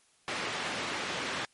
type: band-pass noise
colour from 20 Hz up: white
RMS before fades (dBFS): -35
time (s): 0.28-1.45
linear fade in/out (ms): 0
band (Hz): 130 to 2700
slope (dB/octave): 12
effects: white hiss -66 dBFS RMS until 1.53 s + MP3 48 kbps